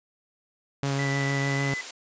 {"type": "tone with vibrato", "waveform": "sawtooth", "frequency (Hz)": 138.59, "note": "C#3", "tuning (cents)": 0, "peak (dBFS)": -21, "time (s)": [0.83, 1.74], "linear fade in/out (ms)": 0, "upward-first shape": "sine", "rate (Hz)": 6.6, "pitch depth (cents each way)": 12}
{"type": "high-pass noise", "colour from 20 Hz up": "white", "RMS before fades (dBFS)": -37, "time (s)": [0.85, 1.91], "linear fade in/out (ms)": 5, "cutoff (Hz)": 320, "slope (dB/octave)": 24}
{"type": "tone with pitch glide", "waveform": "sine", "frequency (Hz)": [1975.5, 2010], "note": ["B6", "B6"], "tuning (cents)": [0, 30], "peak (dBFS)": -30, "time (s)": [0.99, 1.81], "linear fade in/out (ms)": 0, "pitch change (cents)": 30, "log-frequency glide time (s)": [1.42, 1.68]}
{"effects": ["resampled to 16000 Hz"]}